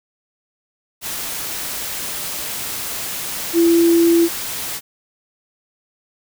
sine tone in noise, 337.1 Hz, E4, 39 cents sharp, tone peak -10 dBFS, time 3.53-4.29 s, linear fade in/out 50 ms, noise white, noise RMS -26 dBFS, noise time 1.01-4.81 s, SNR +13 dB, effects none

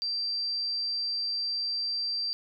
sine tone, 4699 Hz, D8, in tune, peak -28 dBFS, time 0.02-2.33 s, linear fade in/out 0 ms, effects none

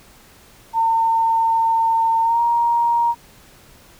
sine tone with pitch glide, 907 to 939.5 Hz, A#5 to A#5, -48 to +13 cents, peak -14 dBFS, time 0.73-3.15 s, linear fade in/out 50 ms, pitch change +61 cents, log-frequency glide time 2.22-2.41 s, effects pink hiss -48 dBFS RMS until 3.99 s

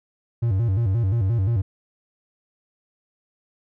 triangle tone with vibrato, 105.7 Hz, G#2, 31 cents sharp, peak -16 dBFS, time 0.42-1.62 s, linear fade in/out 10 ms, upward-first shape square, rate 5.7 Hz, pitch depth 180 cents each way, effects none

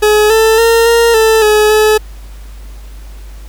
40% pulse tone with pitch steps, 423.2 / 443.4 / 459.2 / 465.2 / 442.6 / 424.7 / 429.4 Hz, G#4 / A4 / A#4 / A#4 / A4 / G#4 / A4, +33 / +13 / -26 / -4 / +10 / +39 / -42 cents, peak -5 dBFS, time 0.02-1.98 s, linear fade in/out 10 ms, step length 280 ms, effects added 50 Hz sine -27 dBFS peak until 3.48 s + pink hiss -42 dBFS RMS until 3.48 s

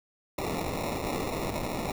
blue noise with sample-and-hold, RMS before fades -32 dBFS, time 0.38-1.92 s, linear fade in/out 5 ms, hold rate 1575 Hz, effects none

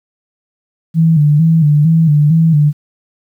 sine tone with vibrato, 155.3 Hz, D#3, 3 cents flat, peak -6 dBFS, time 0.94-2.73 s, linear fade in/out 50 ms, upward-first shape square, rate 2.2 Hz, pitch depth 83 cents each way, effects 8-bit

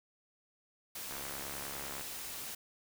white noise, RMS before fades -43 dBFS, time 0.95-2.55 s, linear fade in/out 5 ms
click train, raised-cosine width 0.5 ms, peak -29 dBFS, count 64, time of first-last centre 1.11-2.01 s, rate 70 Hz
effects none

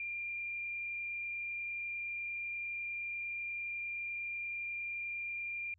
sine tone with frequency modulation, 2393 Hz, D7, 32 cents sharp, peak -37 dBFS, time 0-5.74 s, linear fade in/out 2 ms, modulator 31.6 Hz, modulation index 0.71, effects added 85 Hz sine -67 dBFS peak until 5.78 s

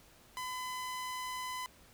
sawtooth tone, 1010 Hz, B5, 39 cents sharp, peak -34 dBFS, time 0.37-1.66 s, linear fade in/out 0 ms, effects pink hiss -61 dBFS RMS until 1.93 s

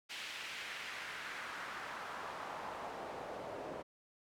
pink noise with band-pass filter sweep, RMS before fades -45 dBFS, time 0.09-3.83 s, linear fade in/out 20 ms, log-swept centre 2900 to 530 Hz, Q 1.5, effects none

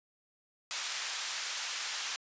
white band-pass noise, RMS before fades -37 dBFS, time 0.71-2.16 s, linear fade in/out 0 ms, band 1100 to 6700 Hz, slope 12 dB/octave, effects resampled to 16000 Hz

